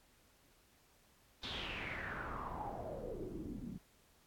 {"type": "noise with low-pass filter sweep", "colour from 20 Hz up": "pink", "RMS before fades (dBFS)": -44, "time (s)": [1.43, 3.78], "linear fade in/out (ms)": 5, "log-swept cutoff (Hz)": [3900, 200], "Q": 6.2, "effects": ["pink hiss -69 dBFS RMS until 4.26 s", "AAC 64 kbps"]}